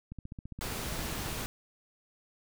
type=click train; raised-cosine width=5 ms; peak=-29 dBFS; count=20; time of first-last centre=0.12-1.395 s; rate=14.9 Hz
type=noise; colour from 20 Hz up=pink; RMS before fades=-37 dBFS; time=0.61-1.46 s; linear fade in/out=0 ms
effects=none